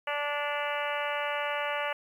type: harmonic tone with a mistuned harmonic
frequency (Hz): 291.2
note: D4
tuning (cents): -15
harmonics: 2 / 3 / 4 / 5 / 6 / 7 / 8 / 9 / 10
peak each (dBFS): -34 / -36 / -37 / -38 / -39 / -39 / -40 / -41 / -41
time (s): 0.07-1.93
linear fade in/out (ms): 5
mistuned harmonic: 9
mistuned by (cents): +27
effects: 10-bit